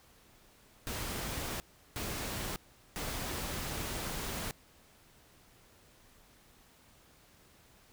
pink noise bursts at uneven times, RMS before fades -38 dBFS, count 3, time 0.87-1.6 / 1.96-2.56 / 2.96-4.51 s, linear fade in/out 0 ms, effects pink hiss -62 dBFS RMS until 7.92 s

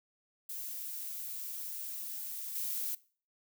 violet noise with level steps, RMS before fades -41 / -36 dBFS, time 0.49-2.95 s, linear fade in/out 5 ms, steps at 2.55 s, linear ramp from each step 5 ms, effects noise-tail reverb RT60 0.4 s tail -20 dB re dry

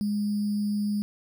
sine tone with sample-and-hold, 206.8 Hz, G#3, 7 cents flat, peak -24 dBFS, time 0.01-1.02 s, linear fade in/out 0 ms, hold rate 4900 Hz, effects none

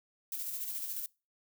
violet noise with tremolo, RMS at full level -37 dBFS, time 0.32-1.06 s, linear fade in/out 2 ms, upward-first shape square, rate 14 Hz, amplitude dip 35%, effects noise-tail reverb RT60 0.3 s tail -24 dB re dry

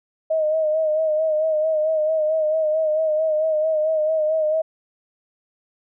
sine tone with vibrato, 625 Hz, D#5, 8 cents sharp, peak -17 dBFS, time 0.3-4.62 s, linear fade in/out 10 ms, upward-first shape sine, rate 4.5 Hz, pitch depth 44 cents each way, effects none

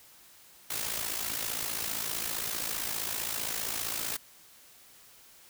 white noise with amplitude modulation, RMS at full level -31 dBFS, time 0.7-4.17 s, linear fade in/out 5 ms, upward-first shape sine, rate 55.3 Hz, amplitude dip 65%, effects white hiss -56 dBFS RMS until 5.49 s

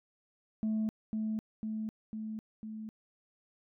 sine tone with echo, 217.7 Hz, A3, 18 cents flat, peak -27 dBFS, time 0.63-0.89 s, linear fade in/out 0 ms, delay 500 ms, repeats 4, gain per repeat -3 dB, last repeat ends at 2.89 s, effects tanh soft clip ceiling -27 dBFS

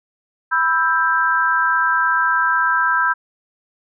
sine chord, E minor, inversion second, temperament just, 988.9 / 1318.5 / 1582.2 Hz, B5 / E6 / G6, +2 / 0 / +16 cents, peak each -20 / -19 / -17 dBFS, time 0.51-3.14 s, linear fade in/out 20 ms, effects none

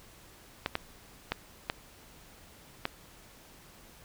clicks, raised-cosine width 0.3 ms, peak -13 dBFS, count 5, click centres 0.661 / 0.754 / 1.32 / 1.699 / 2.854 s, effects pink hiss -55 dBFS RMS until 4.04 s

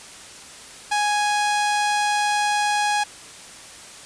sawtooth tone, 830.6 Hz, G#5, in tune, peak -15 dBFS, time 0.91-3.04 s, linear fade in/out 10 ms, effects white hiss -41 dBFS RMS until 4.05 s + resampled to 22050 Hz

